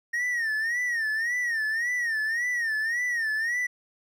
triangle tone with vibrato, 1851 Hz, A#6, 13 cents flat, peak -23 dBFS, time 0.13-3.67 s, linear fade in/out 10 ms, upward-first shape sine, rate 1.8 Hz, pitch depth 120 cents each way, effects none

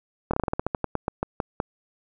slowing click train, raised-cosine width 1 ms, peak -10 dBFS, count 16, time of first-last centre 0.31-1.601 s, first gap 25 ms, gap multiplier 1.16, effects none

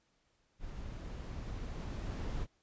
brown noise with level ramp, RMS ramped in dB -45 to -37 dBFS, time 0.59-2.47 s, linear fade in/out 50 ms, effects pink hiss -75 dBFS RMS until 2.62 s + resampled to 16000 Hz

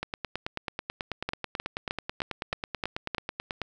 two click trains, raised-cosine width 0.3 ms, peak -15 / -13 dBFS, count 34 / 7, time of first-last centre 0.03-3.617 / 1.29-3.148 s, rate 9.2 / 3.23 Hz, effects none

